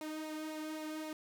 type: tone with flanger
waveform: sawtooth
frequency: 310.5 Hz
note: D#4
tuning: 3 cents flat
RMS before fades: -42 dBFS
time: 0.01-1.13 s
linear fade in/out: 2 ms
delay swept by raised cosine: 0.6 to 2.2 ms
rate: 3.8 Hz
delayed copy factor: -0.6
effects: none